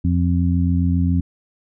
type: harmonic tone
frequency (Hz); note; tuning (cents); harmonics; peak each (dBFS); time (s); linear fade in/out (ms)
87.31; F2; 0; 1 / 2 / 3; -17 / -20 / -22; 0.04-1.21; 10
effects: none